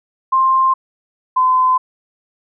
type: tone pair in turn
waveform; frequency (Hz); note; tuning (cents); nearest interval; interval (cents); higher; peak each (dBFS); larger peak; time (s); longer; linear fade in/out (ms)
sine; 1053 / 1023.6; C6 / C6; +11 / -38; unison; 49; first; -10; neither; 0.32-0.74 / 1.36-1.78; neither; 10
effects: none